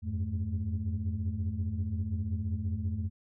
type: tone cluster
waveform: sine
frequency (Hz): 86.1 / 91.7 / 101.2 / 216.3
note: F2 / F#2 / G#2 / A3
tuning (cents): -24 / -15 / -44 / -29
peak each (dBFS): -32 / -38 / -34 / -37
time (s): 0.02-3.1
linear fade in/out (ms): 50
effects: tanh soft clip ceiling -23 dBFS